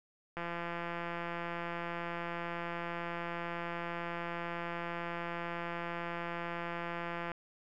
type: click train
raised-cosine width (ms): 0.5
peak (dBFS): -24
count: 1189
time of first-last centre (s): 0.37-7.317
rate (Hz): 171
effects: none